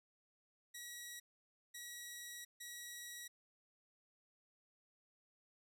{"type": "tone bursts at uneven times", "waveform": "10% pulse", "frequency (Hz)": 1921, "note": "B6", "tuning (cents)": -48, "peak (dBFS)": -39, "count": 3, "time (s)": [[0.74, 1.2], [1.74, 2.45], [2.6, 3.28]], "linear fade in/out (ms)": 10, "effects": []}